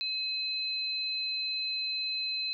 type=tone pair together; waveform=sine; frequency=2557 / 4059 Hz; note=D#7 / B7; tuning=+47 / +47 cents; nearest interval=minor sixth; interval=800 cents; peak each=-37 / -31 dBFS; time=0.01-2.53 s; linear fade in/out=0 ms; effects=none